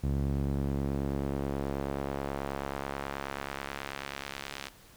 sawtooth tone with band-pass filter sweep, 69.3 Hz, C#2, in tune, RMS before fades -34 dBFS, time 0.03-4.69 s, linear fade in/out 10 ms, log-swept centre 140 to 3500 Hz, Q 0.75, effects pink hiss -56 dBFS RMS until 4.96 s

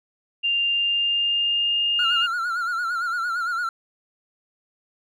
sine tone with pitch glide, 2794 to 2825 Hz, F7 to F7, 0 to +19 cents, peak -19 dBFS, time 0.43-2.27 s, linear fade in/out 20 ms, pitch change +19 cents, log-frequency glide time 0.65-1.81 s
triangle tone with vibrato, 1396.9 Hz, F6, in tune, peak -21 dBFS, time 1.99-3.69 s, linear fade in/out 2 ms, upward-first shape sine, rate 8.8 Hz, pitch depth 80 cents each way
effects none

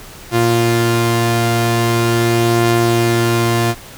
sawtooth tone pair together, 116.54 / 349.2 Hz, A#2 / F4, 0 / 0 cents, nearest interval octave + perfect fifth, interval 1900 cents, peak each -11 dBFS, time 0.31-3.75 s, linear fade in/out 50 ms, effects pink hiss -36 dBFS RMS until 3.97 s

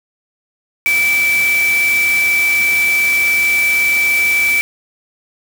sine tone in noise, 2317 Hz, D7, 24 cents flat, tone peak -11 dBFS, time 0.86-4.61 s, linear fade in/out 0 ms, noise white, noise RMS -24 dBFS, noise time 0.86-4.61 s, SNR +10 dB, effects none

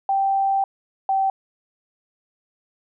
sine tone pair in turn, 782 / 774.4 Hz, G5 / G5, -4 / -21 cents, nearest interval unison, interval 17 cents, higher first, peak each -17 dBFS, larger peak neither, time 0.09-0.64 / 1.09-1.3 s, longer first, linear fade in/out 2 ms, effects none

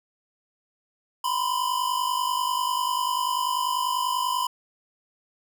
square tone pair together, 980 / 1030.2 Hz, B5 / C6, -14 / -27 cents, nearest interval minor second, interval 87 cents, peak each -27 dBFS, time 1.24-4.47 s, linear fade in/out 5 ms, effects none

